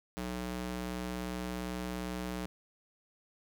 square tone with high-pass filter, 61.3 Hz, B1, 12 cents flat, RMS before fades -38 dBFS, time 0.17-2.46 s, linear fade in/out 0 ms, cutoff 140 Hz, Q 0.8, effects none

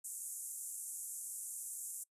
pink band-pass noise, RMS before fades -45 dBFS, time 0.04-2.04 s, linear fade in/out 10 ms, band 7300 to 12000 Hz, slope 48 dB/octave, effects noise-tail reverb RT60 0.1 s tail -23 dB re dry + resampled to 32000 Hz

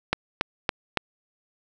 click train, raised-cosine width 0.3 ms, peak -5 dBFS, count 4, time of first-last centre 0.13-0.973 s, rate 3.56 Hz, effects none

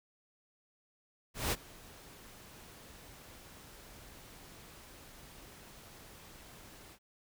pink noise with ADSR envelope, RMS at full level -31 dBFS, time 1.34-6.99 s, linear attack 180 ms, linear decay 36 ms, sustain -23 dB, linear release 69 ms, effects none

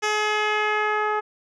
10% pulse tone with low-pass filter sweep, 424.1 Hz, G#4, 36 cents sharp, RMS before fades -23 dBFS, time 0.02-1.21 s, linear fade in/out 20 ms, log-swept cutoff 6000 to 1200 Hz, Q 1.2, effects none

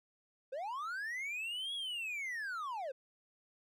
triangle linear two-way sweep, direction up then down, 493.9 to 3368 to 493.9 Hz, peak -36 dBFS, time 0.52-2.92 s, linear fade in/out 10 ms, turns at 1.74 s, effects none

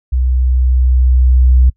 sine tone with level ramp, 63.3 Hz, B1, 43 cents sharp, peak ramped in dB -10 to -3 dBFS, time 0.12-1.7 s, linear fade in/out 10 ms, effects noise-tail reverb RT60 0.1 s tail -24 dB re dry + tanh soft clip ceiling -1 dBFS

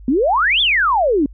sine exponential two-way sweep, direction up then down, 236.3 to 3591 to 263.1 Hz, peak -12 dBFS, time 0.08-1.26 s, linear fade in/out 2 ms, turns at 0.61 s, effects added 50 Hz sine -35 dBFS peak until 1.33 s

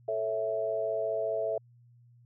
sine chord, A major, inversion none, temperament equal, 440 / 554.4 / 659.3 Hz, A4 / C#5 / E5, 0 / 0 / 0 cents, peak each -34 / -36 / -30 dBFS, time 0.08-1.58 s, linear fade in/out 5 ms, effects added 120 Hz sine -56 dBFS peak until 2.25 s

